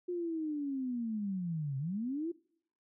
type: linear two-way sweep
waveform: sine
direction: down then up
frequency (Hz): 360.3 to 130.81 to 350.3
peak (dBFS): -33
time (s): 0.08-2.32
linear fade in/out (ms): 10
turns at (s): 1.78
effects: noise-tail reverb RT60 0.7 s tail -25 dB re dry